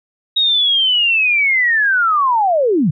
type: linear sweep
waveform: sine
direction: down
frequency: 3798 to 127.9 Hz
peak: -11 dBFS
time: 0.36-2.91 s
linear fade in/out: 10 ms
effects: none